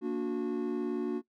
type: chord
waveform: triangle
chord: Bb augmented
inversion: none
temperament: just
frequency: 233.1 / 291.4 / 364.2 Hz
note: Bb3 / D4 / F#4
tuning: 0 / -13 / -27 cents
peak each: -33 / -32 / -31 dBFS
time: 0.01-1.22 s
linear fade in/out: 50 ms
effects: noise-tail reverb RT60 0.1 s tail -19 dB re dry + tanh soft clip ceiling -19 dBFS